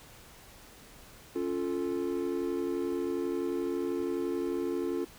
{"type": "chord", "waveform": "triangle", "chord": "Db augmented", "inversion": "none", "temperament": "equal", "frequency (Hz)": [277.2, 349.2, 440], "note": ["Db4", "F4", "A4"], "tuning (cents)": [0, 0, 0], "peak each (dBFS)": [-33, -30, -34], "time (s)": [1.35, 5.05], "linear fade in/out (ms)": 10, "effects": ["pink hiss -53 dBFS RMS until 5.18 s"]}